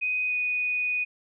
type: tone with pitch glide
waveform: sine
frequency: 2500 to 2480 Hz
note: D#7 to D#7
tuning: +8 to -6 cents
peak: -24 dBFS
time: 0.01-1.05 s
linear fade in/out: 20 ms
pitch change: -14 cents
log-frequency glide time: 0.27-0.34 s
effects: none